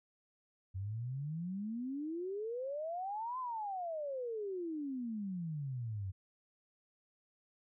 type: exponential two-way sweep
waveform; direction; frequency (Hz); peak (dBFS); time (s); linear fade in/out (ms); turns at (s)
sine; up then down; 91.5 to 1044 to 91.5; -37; 0.74-6.12; 20; 3.39
effects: none